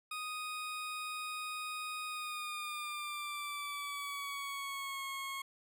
20% pulse tone with pitch glide, 1244.5 to 1089.7 Hz, D#6 to C#6, 0 to -30 cents, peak -34 dBFS, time 0.11-5.42 s, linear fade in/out 5 ms, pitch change -230 cents, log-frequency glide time 2.07-5.04 s, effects none

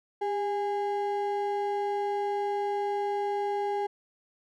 triangle ring-modulated tone, 613 Hz, D#5, 26 cents flat, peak -22 dBFS, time 0.21-3.87 s, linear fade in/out 10 ms, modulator 211 Hz, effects none

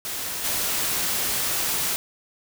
white noise with level steps, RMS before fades -30 / -25 dBFS, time 0.05-1.96 s, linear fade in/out 0 ms, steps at 0.44 s, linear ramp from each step 5 ms, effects none

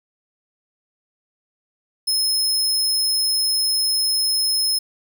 sawtooth tone, 5170 Hz, E8, 34 cents flat, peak -15 dBFS, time 2.07-4.79 s, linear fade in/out 10 ms, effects none

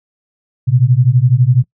sine beating tone pair, 119 / 131 Hz, A#2 / C3, +36 / +2 cents, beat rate 12 Hz, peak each -11 / -10 dBFS, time 0.67-1.64 s, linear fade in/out 20 ms, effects noise-tail reverb RT60 0.1 s tail -21 dB re dry

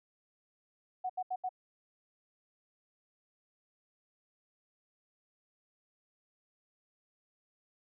sine tone bursts, 740 Hz, F#5, in tune, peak -32 dBFS, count 4, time 1.04-1.492 s, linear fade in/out 10 ms, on 56 ms, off 76 ms, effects none

